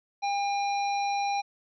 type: harmonic tone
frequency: 804 Hz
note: G5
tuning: 44 cents sharp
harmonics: 1 / 3 / 5 / 7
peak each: -26 / -36 / -40 / -43 dBFS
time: 0.22-1.42 s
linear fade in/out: 20 ms
effects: none